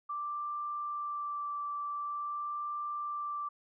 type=tone with vibrato; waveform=sine; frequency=1173 Hz; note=D6; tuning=2 cents flat; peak=-34 dBFS; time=0.09-3.49 s; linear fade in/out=10 ms; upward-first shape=sine; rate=0.46 Hz; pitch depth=11 cents each way; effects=none